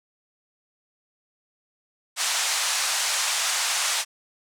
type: band-pass noise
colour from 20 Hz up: white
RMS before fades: -25 dBFS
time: 2.16-4.05 s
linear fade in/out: 50 ms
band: 710 to 8600 Hz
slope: 24 dB/octave
effects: none